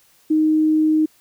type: tone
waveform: sine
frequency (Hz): 311.1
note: D#4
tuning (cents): 0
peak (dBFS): -13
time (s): 0.3-1.06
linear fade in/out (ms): 10
effects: white hiss -56 dBFS RMS until 1.2 s